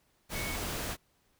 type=tone in noise; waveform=sine; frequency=2217 Hz; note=C#7; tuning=in tune; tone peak=-39 dBFS; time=0.32-0.58 s; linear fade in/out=50 ms; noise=pink; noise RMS=-36 dBFS; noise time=0.29-0.97 s; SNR=-6 dB; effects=pink hiss -71 dBFS RMS until 1.39 s